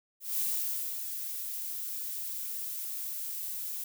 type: noise with ADSR envelope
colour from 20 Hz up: violet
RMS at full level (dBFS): -30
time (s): 0.2-3.84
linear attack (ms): 190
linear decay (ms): 560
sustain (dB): -7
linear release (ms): 4
effects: none